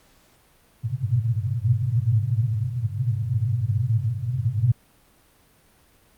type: band-pass noise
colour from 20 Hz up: white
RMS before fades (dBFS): -23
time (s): 0.83-4.72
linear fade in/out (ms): 10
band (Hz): 100 to 130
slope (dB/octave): 96
effects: pink hiss -58 dBFS RMS until 6.17 s + Opus 48 kbps